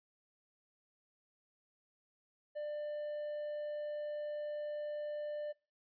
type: tone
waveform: triangle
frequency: 595 Hz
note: D5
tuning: 22 cents sharp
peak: -36 dBFS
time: 2.55-5.53 s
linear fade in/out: 20 ms
effects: noise-tail reverb RT60 0.3 s tail -22 dB re dry + resampled to 11025 Hz